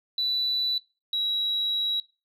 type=tone pair in turn; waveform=sine; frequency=3968 / 3875 Hz; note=B7 / B7; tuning=+7 / -34 cents; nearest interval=unison; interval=41 cents; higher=first; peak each=-23 dBFS; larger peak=neither; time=0.18-0.78 / 1.13-2 s; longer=second; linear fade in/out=2 ms; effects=noise-tail reverb RT60 0.3 s tail -20 dB re dry + tanh soft clip ceiling -19 dBFS